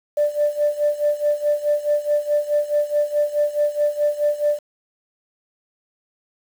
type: tone with tremolo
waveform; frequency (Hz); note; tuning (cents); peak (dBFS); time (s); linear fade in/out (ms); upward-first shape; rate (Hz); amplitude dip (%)
sine; 590; D5; +8; -13; 0.17-4.59; 5; sine; 4.7; 85
effects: tanh soft clip ceiling -10 dBFS + 7-bit